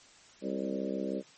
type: harmonic tone with a mistuned harmonic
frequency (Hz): 66.2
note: C2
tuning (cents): +21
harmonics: 3 / 4 / 5 / 6 / 7 / 8 / 9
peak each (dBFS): -37 / -38 / -39 / -40 / -40 / -41 / -42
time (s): 0.41-1.23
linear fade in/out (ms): 50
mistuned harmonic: 8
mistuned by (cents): +32
effects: white hiss -57 dBFS RMS until 1.37 s + MP3 32 kbps